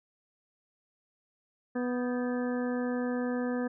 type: harmonic tone with a mistuned harmonic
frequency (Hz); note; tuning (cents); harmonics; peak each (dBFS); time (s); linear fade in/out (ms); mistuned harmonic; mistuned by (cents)
246.9; B3; 0; 1 / 2 / 3 / 4 / 5 / 6 / 7; -30 / -34 / -43 / -47 / -46 / -46 / -45; 1.75-3.68; 10; 6; +93
effects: none